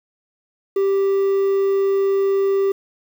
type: tone with quantisation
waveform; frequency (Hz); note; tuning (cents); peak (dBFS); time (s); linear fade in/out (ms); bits
triangle; 392; G4; 0; -13; 0.76-2.72; 5; 7
effects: none